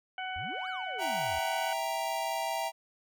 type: harmonic tone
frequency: 747 Hz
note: F#5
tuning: 16 cents sharp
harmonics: 1 / 2 / 3 / 4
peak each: -37 / -40 / -42 / -43 dBFS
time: 0.18-1.73 s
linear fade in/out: 2 ms
type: exponential two-way sweep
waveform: triangle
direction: up then down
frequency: 69.3 to 1626 to 69.3 Hz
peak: -40 dBFS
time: 0.36-1.39 s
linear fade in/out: 0 ms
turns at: 0.68 s
type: chord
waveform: square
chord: E diminished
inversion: none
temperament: equal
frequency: 659.3 / 784 / 932.3 Hz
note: E5 / G5 / Bb5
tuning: 0 / 0 / 0 cents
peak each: -36 dBFS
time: 0.98-2.72 s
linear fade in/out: 50 ms
effects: none